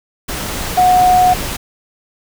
sine tone in noise, 730 Hz, F#5, 24 cents flat, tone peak -7 dBFS, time 0.77-1.34 s, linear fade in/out 10 ms, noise pink, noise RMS -22 dBFS, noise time 0.28-1.57 s, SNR +12 dB, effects none

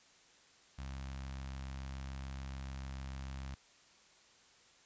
sawtooth tone with notch filter, 66.9 Hz, C2, 39 cents sharp, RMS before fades -44 dBFS, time 0.78-3.55 s, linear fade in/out 10 ms, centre 410 Hz, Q 0.74, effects white hiss -64 dBFS RMS until 4.85 s + resampled to 16000 Hz

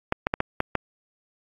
clicks, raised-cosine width 0.5 ms, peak -7 dBFS, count 6, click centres 0.124 / 0.269 / 0.339 / 0.404 / 0.604 / 0.753 s, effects AAC 32 kbps

